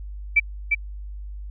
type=tone with echo; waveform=sine; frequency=2321 Hz; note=D7; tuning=21 cents flat; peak=-12 dBFS; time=0.36-0.4 s; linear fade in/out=10 ms; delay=350 ms; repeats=1; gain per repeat=-4 dB; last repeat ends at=0.75 s; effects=added 50 Hz sine -32 dBFS peak until 1.5 s